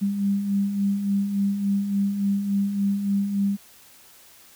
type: beating tone pair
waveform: sine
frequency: 196.5 / 200 Hz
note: G3 / G3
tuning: +4 / +35 cents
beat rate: 3.5 Hz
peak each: -30 / -21 dBFS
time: 0.01-3.57 s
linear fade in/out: 20 ms
effects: white hiss -51 dBFS RMS until 4.55 s